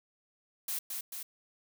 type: noise with echo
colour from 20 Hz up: blue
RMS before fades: -35 dBFS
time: 0.68-0.79 s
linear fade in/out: 5 ms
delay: 220 ms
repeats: 2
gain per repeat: -3 dB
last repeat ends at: 1.23 s
effects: none